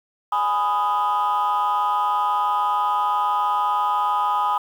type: chord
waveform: sine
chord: G# minor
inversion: none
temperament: just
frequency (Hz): 830.6 / 996.7 / 1245.9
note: G#5 / B5 / D#6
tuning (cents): 0 / +16 / +2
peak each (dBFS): -21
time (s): 0.32-4.58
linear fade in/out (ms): 5
effects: tanh soft clip ceiling -14 dBFS + 8-bit